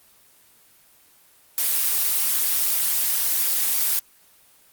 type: noise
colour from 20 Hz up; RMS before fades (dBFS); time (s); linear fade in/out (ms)
blue; -21; 1.58-3.99; 0
effects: white hiss -55 dBFS RMS until 4.72 s + Opus 24 kbps